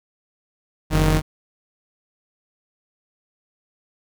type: tone pair together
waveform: sawtooth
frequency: 46.37 / 155.56 Hz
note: F#1 / D#3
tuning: +5 / 0 cents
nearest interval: octave + major sixth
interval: 2095 cents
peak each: -14 dBFS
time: 0.9-1.22 s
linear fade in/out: 50 ms
effects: none